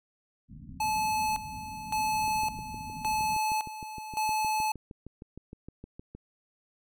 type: low-pass noise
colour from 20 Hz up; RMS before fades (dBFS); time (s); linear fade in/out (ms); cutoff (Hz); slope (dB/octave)
white; -45; 0.48-3.38; 50; 270; 96
type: tone with tremolo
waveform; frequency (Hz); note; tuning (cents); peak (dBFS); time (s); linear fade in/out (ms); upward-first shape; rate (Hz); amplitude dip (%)
square; 863; A5; -34; -27; 0.8-4.72; 5; square; 0.89; 75
type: click train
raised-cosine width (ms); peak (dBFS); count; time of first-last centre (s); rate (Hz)
3; -30; 26; 2.28-6.15; 6.46
effects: none